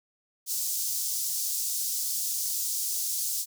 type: high-pass noise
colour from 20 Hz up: pink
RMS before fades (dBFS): -30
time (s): 0.46-3.46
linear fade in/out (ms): 50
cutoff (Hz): 5400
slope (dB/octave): 24
effects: none